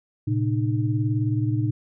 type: tone cluster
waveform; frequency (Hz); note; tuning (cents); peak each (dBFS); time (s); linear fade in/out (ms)
sine; 113.7 / 132.6 / 304.4; A#2 / C3 / D#4; -43 / +23 / -38; -22 / -27 / -27; 0.27-1.71; 10
effects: none